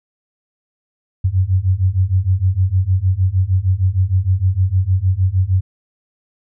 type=beating tone pair; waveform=sine; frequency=90.4 / 96.9 Hz; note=F#2 / G2; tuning=-40 / -20 cents; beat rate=6.5 Hz; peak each=-16 / -15 dBFS; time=1.24-5.61 s; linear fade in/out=10 ms; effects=none